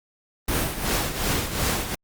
pink noise with tremolo, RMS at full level -22 dBFS, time 0.48-1.95 s, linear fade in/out 5 ms, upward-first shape triangle, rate 2.7 Hz, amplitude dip 70%, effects Opus 32 kbps

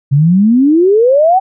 sine exponential sweep, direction up, 133.4 to 784 Hz, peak -5 dBFS, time 0.11-1.4 s, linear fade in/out 20 ms, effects none

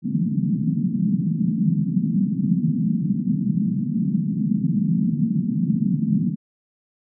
white band-pass noise, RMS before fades -21 dBFS, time 0.02-6.36 s, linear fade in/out 50 ms, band 150 to 230 Hz, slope 48 dB/octave, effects none

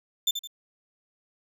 35% pulse tone with echo, 3549 Hz, A7, 14 cents sharp, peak -19 dBFS, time 0.27-0.31 s, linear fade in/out 5 ms, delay 82 ms, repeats 2, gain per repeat -8 dB, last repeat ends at 0.474 s, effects none

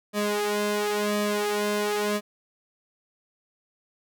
sawtooth tone with flanger, 207.7 Hz, G#3, in tune, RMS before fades -26 dBFS, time 0.13-2.21 s, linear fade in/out 50 ms, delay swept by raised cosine 1.7 to 2.9 ms, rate 0.95 Hz, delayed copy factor +0.9, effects none

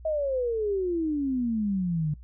sine exponential sweep, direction down, 643 to 146.83 Hz, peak -24 dBFS, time 0.05-2.14 s, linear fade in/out 5 ms, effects noise-tail reverb RT60 0.1 s tail -21 dB re dry + added 60 Hz sine -43 dBFS peak until 2.23 s

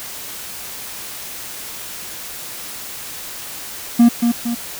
triangle tone with echo, 236.2 Hz, A#3, 23 cents sharp, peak -4 dBFS, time 3.99-4.09 s, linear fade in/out 10 ms, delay 230 ms, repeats 2, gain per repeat -6 dB, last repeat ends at 4.55 s, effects white hiss -31 dBFS RMS until 4.79 s

